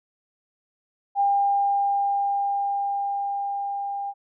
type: tone with level ramp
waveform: sine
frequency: 801 Hz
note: G5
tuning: 37 cents sharp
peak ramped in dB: -17 to -27 dBFS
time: 1.15-4.14 s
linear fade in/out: 50 ms
effects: none